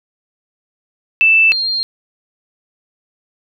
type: tone pair in turn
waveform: sine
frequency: 2647 / 4202 Hz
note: E7 / C8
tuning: +7 / +7 cents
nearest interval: minor sixth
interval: 800 cents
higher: second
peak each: -7 / -15 dBFS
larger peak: first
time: 1.21-1.52 / 1.52-1.83 s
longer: neither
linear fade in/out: 0 ms
effects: none